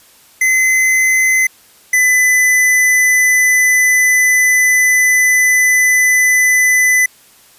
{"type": "tone pair in turn", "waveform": "square", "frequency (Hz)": [2042, 2005], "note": ["C7", "B6"], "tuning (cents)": [-43, 26], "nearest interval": "unison", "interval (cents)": 31, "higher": "first", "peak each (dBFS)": [-10, -9], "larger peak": "second", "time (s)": [[0.41, 1.47], [1.93, 7.06]], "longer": "second", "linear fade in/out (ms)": 5, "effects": ["white hiss -46 dBFS RMS until 7.58 s", "resampled to 32000 Hz"]}